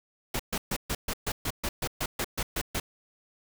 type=noise bursts; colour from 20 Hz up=pink; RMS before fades=-30 dBFS; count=14; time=0.34-2.8 s; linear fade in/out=5 ms; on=55 ms; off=130 ms; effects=none